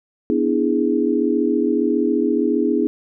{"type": "chord", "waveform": "sine", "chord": "E dominant seventh", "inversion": "second", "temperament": "equal with one note detuned", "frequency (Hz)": [246.9, 293.7, 328.5, 415.3], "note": ["B3", "D4", "E4", "G#4"], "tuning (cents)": [0, 0, -6, 0], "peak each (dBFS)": -21, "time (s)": [0.3, 2.87], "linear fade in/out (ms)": 0, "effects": []}